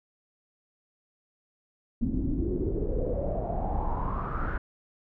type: noise with low-pass filter sweep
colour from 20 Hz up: brown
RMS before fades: -29 dBFS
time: 2.01-4.58 s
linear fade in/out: 5 ms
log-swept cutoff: 240 to 1500 Hz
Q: 8.2
effects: none